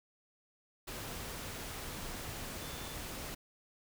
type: tone in noise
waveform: sine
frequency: 3520 Hz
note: A7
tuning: in tune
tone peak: -53 dBFS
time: 2.61-2.95 s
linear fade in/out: 10 ms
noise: pink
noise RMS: -43 dBFS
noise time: 0.87-3.35 s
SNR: -13 dB
effects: none